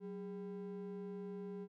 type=ring-modulated tone; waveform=triangle; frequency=297.1 Hz; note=D4; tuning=20 cents sharp; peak=-38 dBFS; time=0-1.68 s; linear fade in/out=50 ms; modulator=111 Hz; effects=none